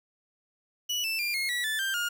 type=tone with pitch steps; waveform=30% pulse; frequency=2943 / 2652 / 2390 / 2154 / 1941.7 / 1749.9 / 1577.1 / 1421.4 Hz; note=F#7 / E7 / D7 / C7 / B6 / A6 / G6 / F6; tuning=-10 / +10 / +30 / +50 / -30 / -10 / +10 / +30 cents; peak=-25 dBFS; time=0.89-2.09 s; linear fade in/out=10 ms; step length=150 ms; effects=9-bit